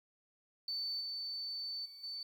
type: tone with level steps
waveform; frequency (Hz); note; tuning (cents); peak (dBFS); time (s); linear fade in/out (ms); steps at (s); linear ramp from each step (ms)
sine; 4523; C#8; +34; -35 / -38 / -50 / -40; 0.68-2.23; 2; 1 / 1.85 / 2.03; 10
effects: tanh soft clip ceiling -31 dBFS + 11-bit